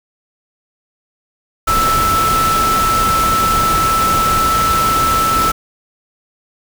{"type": "tone in noise", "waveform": "sine", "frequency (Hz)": 1318.5, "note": "E6", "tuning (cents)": 0, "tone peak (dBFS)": -12, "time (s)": [1.67, 5.52], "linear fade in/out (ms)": 10, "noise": "pink", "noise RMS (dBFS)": -19, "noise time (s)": [1.67, 5.52], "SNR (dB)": 4, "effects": []}